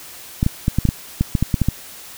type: clicks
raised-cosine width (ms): 5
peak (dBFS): -3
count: 12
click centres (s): 0.429 / 0.464 / 0.681 / 0.786 / 0.853 / 0.889 / 1.21 / 1.352 / 1.426 / 1.542 / 1.617 / 1.686
effects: white hiss -38 dBFS RMS until 2.17 s